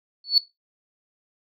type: tone with exponential growth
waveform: sine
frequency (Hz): 4435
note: C#8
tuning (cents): 0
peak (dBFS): -8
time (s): 0.24-0.38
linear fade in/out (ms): 2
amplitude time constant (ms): 30
effects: noise-tail reverb RT60 0.2 s tail -18 dB re dry + tanh soft clip ceiling -6 dBFS